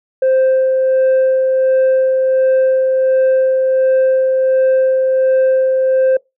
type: tone with tremolo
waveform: sine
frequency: 523.3 Hz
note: C5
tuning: in tune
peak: -6 dBFS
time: 0.22-6.17 s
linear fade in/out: 5 ms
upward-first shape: sine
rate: 1.4 Hz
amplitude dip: 35%
effects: noise-tail reverb RT60 0.2 s tail -25 dB re dry + tanh soft clip ceiling -8 dBFS